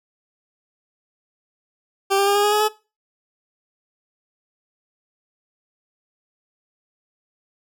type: tone with pitch steps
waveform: 20% pulse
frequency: 392 / 397.7 / 403.5 / 409.4 / 415.3 / 421.4 / 427.5 Hz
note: G4 / G4 / G#4 / G#4 / G#4 / G#4 / A4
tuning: 0 / +25 / -50 / -25 / 0 / +25 / -50 cents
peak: -11 dBFS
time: 2.1-2.688 s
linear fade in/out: 20 ms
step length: 84 ms
effects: noise-tail reverb RT60 0.3 s tail -20 dB re dry